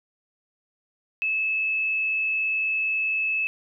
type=tone with frequency modulation; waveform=sine; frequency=2602 Hz; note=E7; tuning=23 cents flat; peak=-22 dBFS; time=1.22-3.47 s; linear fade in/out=0 ms; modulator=49.6 Hz; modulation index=0.5; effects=none